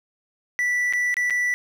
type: tone with dropouts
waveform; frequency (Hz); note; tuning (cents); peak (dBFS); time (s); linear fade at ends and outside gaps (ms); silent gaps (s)
triangle; 1966; B6; -8; -18; 0.59-1.54; 0; 0.926-0.935 / 1.142-1.168 / 1.299-1.306
effects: none